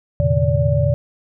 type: tone cluster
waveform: sine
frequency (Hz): 85.2 / 113.6 / 130.5 / 148.1 / 577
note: F2 / A#2 / C3 / D3 / D5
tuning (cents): -42 / -44 / -4 / +15 / -31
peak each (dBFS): -20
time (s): 0.2-0.94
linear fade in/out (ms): 0
effects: none